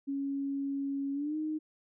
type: tone with pitch glide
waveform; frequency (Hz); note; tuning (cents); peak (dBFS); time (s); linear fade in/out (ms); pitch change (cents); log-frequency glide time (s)
sine; 277.2 to 309.4; C#4 to D#4; 0 to -10; -31; 0.07-1.59; 20; +190; 1.13-1.36
effects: none